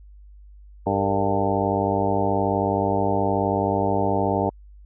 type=harmonic tone with a mistuned harmonic; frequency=98.9 Hz; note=G2; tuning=16 cents sharp; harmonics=1 / 2 / 3 / 4 / 5 / 6 / 7 / 8 / 9; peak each=-28 / -28 / -28 / -28 / -28 / -28 / -28 / -28 / -28 dBFS; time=0.86-4.5 s; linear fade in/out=10 ms; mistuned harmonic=5; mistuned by=-92 cents; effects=added 50 Hz sine -43 dBFS peak until 4.85 s